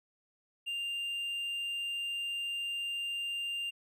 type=tone; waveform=triangle; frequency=2794 Hz; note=F7; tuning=in tune; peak=-32 dBFS; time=0.66-3.71 s; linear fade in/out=20 ms; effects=none